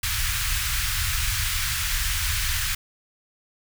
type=band-stop noise; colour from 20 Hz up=pink; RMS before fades=-25 dBFS; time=0.03-2.75 s; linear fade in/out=5 ms; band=100 to 1400 Hz; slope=24 dB/octave; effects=none